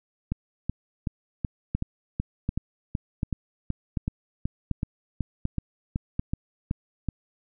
two click trains, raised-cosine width 5 ms, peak -14 / -13 dBFS, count 19 / 7, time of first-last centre 0.32-7.087 / 1.75-6.194 s, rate 2.66 / 1.35 Hz, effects none

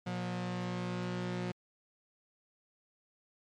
sawtooth tone pair together, 119.72 / 179.7 Hz, A#2 / F3, +47 / +50 cents, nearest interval perfect fifth, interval 703 cents, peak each -35 / -32 dBFS, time 0.06-1.52 s, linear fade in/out 10 ms, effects low-pass 5000 Hz 12 dB/octave + MP3 64 kbps

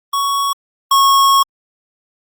square tone pair in turn, 1114 / 1096.8 Hz, C#6 / C#6, +8 / -19 cents, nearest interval unison, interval 27 cents, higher first, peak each -15 / -9 dBFS, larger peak second, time 0.13-0.53 / 0.91-1.43 s, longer second, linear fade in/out 5 ms, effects Opus 24 kbps

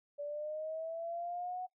sine linear sweep, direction up, 575 to 740 Hz, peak -37 dBFS, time 0.18-1.67 s, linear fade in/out 20 ms, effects noise-tail reverb RT60 0.1 s tail -20 dB re dry

